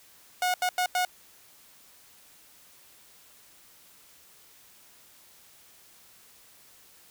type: tone bursts at uneven times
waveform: sawtooth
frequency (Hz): 727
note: F#5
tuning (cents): -31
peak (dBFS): -20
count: 4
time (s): 0.42-0.54 / 0.62-0.69 / 0.78-0.86 / 0.95-1.05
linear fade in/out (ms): 2
effects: white hiss -56 dBFS RMS until 7.1 s

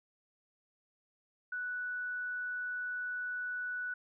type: tone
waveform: sine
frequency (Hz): 1480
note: F#6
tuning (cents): 0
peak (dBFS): -35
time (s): 1.52-3.94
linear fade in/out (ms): 5
effects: none

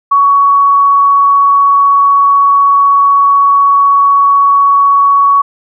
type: tone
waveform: sine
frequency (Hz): 1121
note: C#6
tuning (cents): +19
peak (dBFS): -4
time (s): 0.11-5.42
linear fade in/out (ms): 10
effects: none

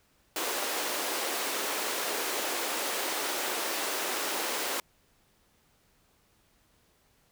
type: high-pass noise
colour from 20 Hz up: pink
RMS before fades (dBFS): -32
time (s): 0.36-4.8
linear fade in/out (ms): 2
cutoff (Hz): 340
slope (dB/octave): 24
effects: pink hiss -67 dBFS RMS until 7.31 s

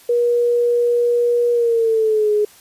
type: tone with pitch glide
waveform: sine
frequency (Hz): 479 to 419.4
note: A#4 to G#4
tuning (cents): +47 to +17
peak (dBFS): -13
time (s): 0.09-2.45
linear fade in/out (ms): 5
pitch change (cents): -230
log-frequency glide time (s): 1.52-2.32
effects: white hiss -47 dBFS RMS until 2.6 s + resampled to 32000 Hz

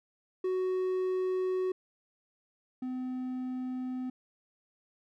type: tone pair in turn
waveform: triangle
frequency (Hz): 371.3 / 254.8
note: F#4 / C4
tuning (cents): +6 / -46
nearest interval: perfect fifth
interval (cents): 652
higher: first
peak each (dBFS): -26 / -31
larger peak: first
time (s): 0.44-1.72 / 2.82-4.1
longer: neither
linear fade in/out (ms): 5
effects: none

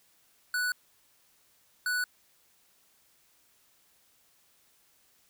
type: tone pair in turn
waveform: square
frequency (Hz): 1480 / 1480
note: F#6 / F#6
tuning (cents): 0 / 0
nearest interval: unison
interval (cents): 0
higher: neither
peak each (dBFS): -28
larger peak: neither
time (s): 0.54-0.72 / 1.86-2.04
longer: neither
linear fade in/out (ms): 2
effects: white hiss -66 dBFS RMS until 5.29 s

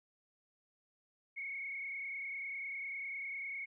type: tone with frequency modulation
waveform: sine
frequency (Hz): 2202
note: C#7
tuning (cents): -12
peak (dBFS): -39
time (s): 1.36-3.66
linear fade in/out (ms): 20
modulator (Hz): 30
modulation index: 1.8
effects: none

